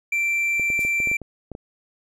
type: tone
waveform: triangle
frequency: 2349 Hz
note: D7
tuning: in tune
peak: -18 dBFS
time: 0.12-1.17 s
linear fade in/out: 5 ms
type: clicks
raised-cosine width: 2 ms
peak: -21 dBFS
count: 10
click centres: 0.597 / 0.702 / 0.792 / 0.85 / 1.002 / 1.073 / 1.115 / 1.217 / 1.517 / 1.551 s
type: noise with exponential decay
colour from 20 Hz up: violet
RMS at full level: -34 dBFS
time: 0.8-1.06 s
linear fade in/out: 0 ms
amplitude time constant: 55 ms
effects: resampled to 32000 Hz